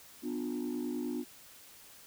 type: chord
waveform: sine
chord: B diminished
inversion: none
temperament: just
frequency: 246.9 / 296.3 / 355.6 Hz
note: B3 / D4 / F4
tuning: 0 / +15 / +31 cents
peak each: -35 / -36 / -38 dBFS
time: 0.22-1.25 s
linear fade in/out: 50 ms
effects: tanh soft clip ceiling -29 dBFS + white hiss -55 dBFS RMS until 2.06 s